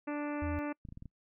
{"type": "harmonic tone", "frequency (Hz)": 293.7, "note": "D4", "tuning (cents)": 0, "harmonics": [1, 2, 3, 4, 5, 6, 7, 8, 9], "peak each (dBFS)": [-35, -41, -45, -47, -49, -51, -52, -53, -54], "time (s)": [0.07, 0.73], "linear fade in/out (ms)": 10}
{"type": "tone", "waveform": "sine", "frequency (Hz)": 83, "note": "E2", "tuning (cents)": 12, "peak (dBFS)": -35, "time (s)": [0.42, 0.59], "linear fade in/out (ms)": 0}
{"type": "clicks", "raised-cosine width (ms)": 5, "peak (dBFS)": -34, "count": 6, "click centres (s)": [0.852, 0.888, 0.924, 0.974, 1.024, 1.057]}
{"effects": ["noise-tail reverb RT60 0.1 s tail -26 dB re dry"]}